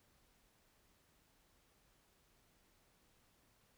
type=silence; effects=pink hiss -73 dBFS RMS until 3.77 s